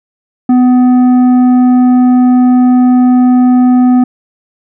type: tone with tanh clipping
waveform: sine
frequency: 250.3 Hz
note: B3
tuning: 23 cents sharp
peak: -5 dBFS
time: 0.49-4.04 s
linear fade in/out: 5 ms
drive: 8 dB
effects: none